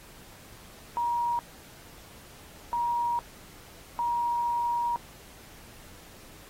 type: tone bursts at uneven times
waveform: sine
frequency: 950 Hz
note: A#5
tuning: 33 cents sharp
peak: -25 dBFS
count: 3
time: 0.97-1.39 / 2.73-3.19 / 3.99-4.96 s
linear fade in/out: 0 ms
effects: pink hiss -51 dBFS RMS until 6.49 s + AAC 48 kbps